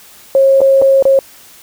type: tone with dropouts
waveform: sine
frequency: 541 Hz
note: C#5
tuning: 42 cents flat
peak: -5 dBFS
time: 0.35-1.19 s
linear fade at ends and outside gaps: 1 ms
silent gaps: 0.606-0.615 / 0.816-0.821 / 1.025-1.053 s
effects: white hiss -40 dBFS RMS until 1.62 s